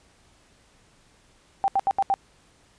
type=tone bursts; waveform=sine; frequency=784 Hz; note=G5; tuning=in tune; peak=-18 dBFS; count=5; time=1.64-2.14 s; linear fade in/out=0 ms; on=40 ms; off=75 ms; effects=pink hiss -59 dBFS RMS until 2.78 s + resampled to 22050 Hz